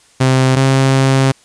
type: tone pair in turn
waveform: sawtooth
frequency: 130.81 / 133.87 Hz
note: C3 / C3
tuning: 0 / +40 cents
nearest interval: unison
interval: 40 cents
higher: second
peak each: -5 dBFS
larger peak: neither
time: 0.2-0.56 / 0.56-1.32 s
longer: second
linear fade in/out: 10 ms
effects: white hiss -49 dBFS RMS until 1.44 s + resampled to 22050 Hz